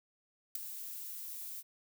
violet noise with ADSR envelope, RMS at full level -33 dBFS, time 0.55-1.63 s, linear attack 4 ms, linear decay 10 ms, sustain -11 dB, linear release 37 ms, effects none

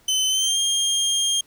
25% pulse tone with pitch glide, 3047 to 3213 Hz, G7 to G7, -50 to +42 cents, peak -15 dBFS, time 0.08-1.41 s, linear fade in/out 5 ms, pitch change +92 cents, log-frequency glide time 0.29-0.59 s, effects pink hiss -57 dBFS RMS until 1.46 s

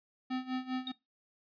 square tone with tremolo, 256.8 Hz, C4, 32 cents flat, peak -32 dBFS, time 0.3-0.92 s, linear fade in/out 10 ms, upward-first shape sine, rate 5 Hz, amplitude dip 85%
sine tone with exponential decay, 3729 Hz, A#7, in tune, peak -33 dBFS, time 0.87-0.97 s, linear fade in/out 2 ms, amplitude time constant 20 ms
effects noise-tail reverb RT60 0.2 s tail -21 dB re dry + resampled to 11025 Hz

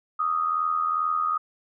sine tone with amplitude modulation, 1244.5 Hz, D#6, in tune, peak -19 dBFS, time 0.19-1.38 s, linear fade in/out 10 ms, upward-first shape sine, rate 82.4 Hz, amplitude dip 65%, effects none

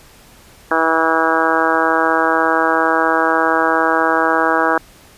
harmonic tone, 162.1 Hz, E3, 29 cents flat, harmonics 2 / 3 / 4 / 5 / 6 / 7 / 8 / 9 / 10, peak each -21 / -21 / -21 / -21 / -21 / -21 / -21 / -21 / -21 dBFS, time 0.71-4.78 s, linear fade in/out 2 ms, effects pink hiss -45 dBFS RMS until 5.17 s + resampled to 32000 Hz

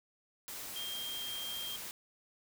sine tone in noise, 3200 Hz, G7, 35 cents sharp, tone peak -39 dBFS, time 0.76-1.76 s, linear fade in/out 0 ms, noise white, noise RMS -44 dBFS, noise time 0.48-1.91 s, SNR +2 dB, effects none

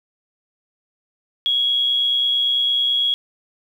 sine tone with amplitude modulation, 3322 Hz, G#7, in tune, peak -14 dBFS, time 1.46-3.14 s, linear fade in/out 0 ms, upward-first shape sine, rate 129 Hz, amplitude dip 40%, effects 8-bit

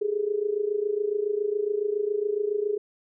sine tone with amplitude modulation, 415.3 Hz, G#4, in tune, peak -20 dBFS, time 0.01-2.78 s, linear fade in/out 10 ms, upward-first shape sine, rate 27.2 Hz, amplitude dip 80%, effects none

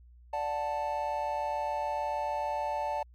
triangle chord, D major, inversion none, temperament just, 587.3 / 734.2 / 881 Hz, D5 / F#5 / A5, 0 / -14 / +2 cents, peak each -33 / -35 / -30 dBFS, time 0.33-3.03 s, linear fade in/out 5 ms, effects added 60 Hz sine -52 dBFS peak until 3.14 s + MP3 96 kbps

